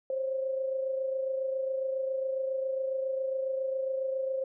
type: tone pair together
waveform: sine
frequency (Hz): 527.7 / 555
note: C5 / C#5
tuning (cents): +15 / +2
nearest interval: minor second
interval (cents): 87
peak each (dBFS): -29 / -39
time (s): 0.1-4.44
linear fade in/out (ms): 2
effects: none